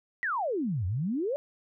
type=exponential two-way sweep; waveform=sine; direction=down then up; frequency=1986 to 85.2 to 600 Hz; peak=-27 dBFS; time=0.23-1.36 s; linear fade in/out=0 ms; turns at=0.86 s; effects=none